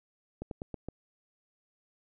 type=slowing click train; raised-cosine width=2 ms; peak=-24 dBFS; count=5; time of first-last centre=0.42-0.886 s; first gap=92 ms; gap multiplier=1.16; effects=none